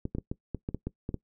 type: clicks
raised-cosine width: 3 ms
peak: -19 dBFS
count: 10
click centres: 0.054 / 0.15 / 0.184 / 0.315 / 0.547 / 0.689 / 0.746 / 0.87 / 1.091 / 1.143 s
effects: noise-tail reverb RT60 0.1 s tail -20 dB re dry